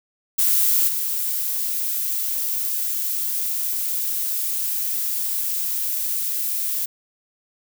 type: noise with level steps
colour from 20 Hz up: violet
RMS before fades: -18 / -24 dBFS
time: 0.38-6.86 s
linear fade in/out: 10 ms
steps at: 0.87 s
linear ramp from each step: 20 ms
effects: none